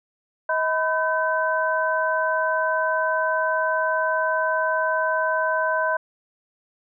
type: tone cluster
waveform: sine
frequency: 635 / 1000 / 1535 Hz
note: D#5 / B5 / G6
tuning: +35 / +21 / -37 cents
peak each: -24 dBFS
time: 0.49-5.97 s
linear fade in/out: 5 ms
effects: none